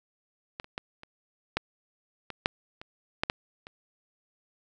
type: clicks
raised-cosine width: 0.3 ms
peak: -19 / -30 / -17 / -29 / -10 / -21 / -7 / -26 / -9 / -10 / -27 dBFS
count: 11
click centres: 0.599 / 0.644 / 0.779 / 1.034 / 1.57 / 2.303 / 2.459 / 2.815 / 3.235 / 3.299 / 3.669 s
effects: none